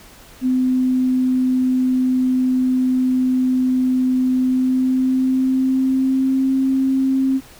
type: tone with pitch glide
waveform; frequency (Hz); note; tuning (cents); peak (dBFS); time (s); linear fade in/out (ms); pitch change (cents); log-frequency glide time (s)
sine; 255.9 to 265.7; C4 to C4; -38 to +27; -14; 0.41-7.41; 50; +65; 4.37-6.53
effects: pink hiss -44 dBFS RMS until 7.59 s